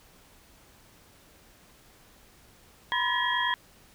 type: tone cluster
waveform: sine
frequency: 970 / 1019 / 1713 / 1907 / 3258 Hz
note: B5 / C6 / A6 / A#6 / G#7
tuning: -31 / -46 / -47 / +39 / -34 cents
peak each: -31 dBFS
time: 2.92-3.54 s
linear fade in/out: 0 ms
effects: pink hiss -57 dBFS RMS until 3.94 s